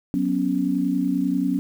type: chord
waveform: sine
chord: F# suspended fourth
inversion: none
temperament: equal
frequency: 185 / 246.9 / 277.2 Hz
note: F#3 / B3 / C#4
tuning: 0 / 0 / 0 cents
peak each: -25 / -25 / -22 dBFS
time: 0.14-1.59 s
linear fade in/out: 0 ms
effects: 8-bit